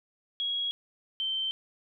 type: tone pair in turn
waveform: sine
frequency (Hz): 3312 / 3110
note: G#7 / G7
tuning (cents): -5 / -14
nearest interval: minor second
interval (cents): 109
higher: first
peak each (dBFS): -28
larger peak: neither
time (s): 0.4-0.71 / 1.2-1.51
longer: neither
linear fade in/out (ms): 0
effects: none